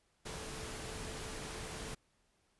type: tone in noise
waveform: sine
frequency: 440 Hz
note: A4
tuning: in tune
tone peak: -52 dBFS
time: 0.25-1.95 s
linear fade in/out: 10 ms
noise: pink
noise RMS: -44 dBFS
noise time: 0.25-1.95 s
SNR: -11 dB
effects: pink hiss -75 dBFS RMS until 2.59 s + resampled to 24000 Hz